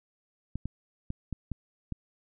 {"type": "clicks", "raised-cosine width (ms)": 5, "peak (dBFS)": -21, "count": 6, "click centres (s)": [0.556, 0.656, 1.104, 1.327, 1.517, 1.923], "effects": []}